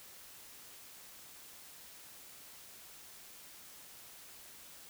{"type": "silence", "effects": ["white hiss -54 dBFS RMS until 4.89 s"]}